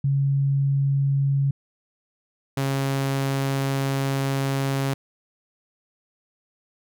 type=tone pair in turn; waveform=sine / sawtooth; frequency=138.59 / 136.52 Hz; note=C#3 / C#3; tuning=0 / -26 cents; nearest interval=unison; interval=26 cents; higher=first; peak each=-18 dBFS; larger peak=neither; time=0.04-1.51 / 2.57-4.94 s; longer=second; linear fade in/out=5 ms; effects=none